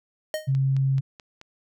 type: tone with exponential decay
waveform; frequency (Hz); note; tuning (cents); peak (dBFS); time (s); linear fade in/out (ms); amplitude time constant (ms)
square; 620; D#5; -6; -23; 0.34-0.52; 1; 39
type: tone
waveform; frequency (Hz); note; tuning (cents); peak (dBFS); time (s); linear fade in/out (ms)
sine; 134.9; C#3; -47; -19; 0.47-1.01; 20
type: click train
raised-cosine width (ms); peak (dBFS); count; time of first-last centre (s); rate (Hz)
0.2; -26; 5; 0.55-1.414; 4.63
effects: none